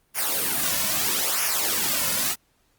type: noise with flanger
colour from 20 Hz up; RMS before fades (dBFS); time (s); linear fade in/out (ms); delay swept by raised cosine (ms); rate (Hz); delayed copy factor
white; -24; 0.14-2.36; 50; 0.24 to 2.54; 0.77; -0.75
effects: pink hiss -66 dBFS RMS until 2.78 s + Opus 32 kbps